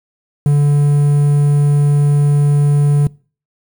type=tone with quantisation; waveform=triangle; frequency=144.9 Hz; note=D3; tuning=23 cents flat; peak=-6 dBFS; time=0.46-3.07 s; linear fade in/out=2 ms; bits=6; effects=noise-tail reverb RT60 0.4 s tail -24 dB re dry